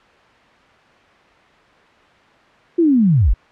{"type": "linear sweep", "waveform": "sine", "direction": "down", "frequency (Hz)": [354.3, 32.13], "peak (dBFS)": -10, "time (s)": [2.78, 3.34], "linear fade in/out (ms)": 10, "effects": ["white hiss -49 dBFS RMS until 3.51 s", "low-pass 2000 Hz 12 dB/octave"]}